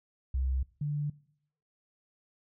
sine tone pair in turn, 65.4 / 146.82 Hz, C2 / D3, 0 / 0 cents, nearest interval octave + major second, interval 1400 cents, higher second, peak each -27 / -29 dBFS, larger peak first, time 0.34-0.63 / 0.81-1.1 s, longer neither, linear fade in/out 5 ms, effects noise-tail reverb RT60 0.7 s tail -22 dB re dry

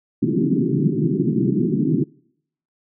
pink band-pass noise, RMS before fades -19 dBFS, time 0.22-2.04 s, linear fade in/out 5 ms, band 130 to 390 Hz, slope 96 dB/octave, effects noise-tail reverb RT60 0.7 s tail -25 dB re dry

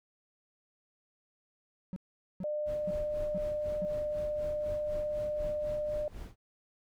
triangle tone bursts, 185.3 Hz, F#3, 3 cents sharp, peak -33 dBFS, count 5, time 1.93-3.85 s, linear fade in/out 0 ms, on 32 ms, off 440 ms
sine tone, 600 Hz, D5, 37 cents sharp, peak -31 dBFS, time 2.44-6.08 s, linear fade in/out 2 ms
brown noise with tremolo, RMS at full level -41 dBFS, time 2.65-6.36 s, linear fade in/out 50 ms, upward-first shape sine, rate 4 Hz, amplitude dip 75%
effects none

